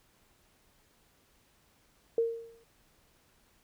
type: tone with exponential decay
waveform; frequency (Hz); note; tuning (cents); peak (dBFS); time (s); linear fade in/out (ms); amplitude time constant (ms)
sine; 460; A#4; -23; -22; 2.18-2.64; 2; 98
effects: pink hiss -67 dBFS RMS until 3.63 s